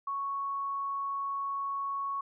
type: tone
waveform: sine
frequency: 1108.7 Hz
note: C#6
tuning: in tune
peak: -31 dBFS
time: 0.07-2.21 s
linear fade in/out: 5 ms
effects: none